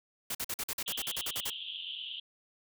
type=noise bursts; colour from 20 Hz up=white; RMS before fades=-35 dBFS; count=13; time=0.3-1.501 s; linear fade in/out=5 ms; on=49 ms; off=47 ms
type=band-pass noise; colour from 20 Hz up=white; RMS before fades=-41 dBFS; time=0.86-2.2 s; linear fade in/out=5 ms; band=2900 to 3400 Hz; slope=96 dB/octave
effects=none